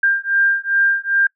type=beating tone pair; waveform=sine; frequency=1593 / 1595.5 Hz; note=G6 / G6; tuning=+27 / +30 cents; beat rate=2.5 Hz; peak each=-17 dBFS; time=0.03-1.27 s; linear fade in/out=5 ms; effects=noise-tail reverb RT60 0.1 s tail -24 dB re dry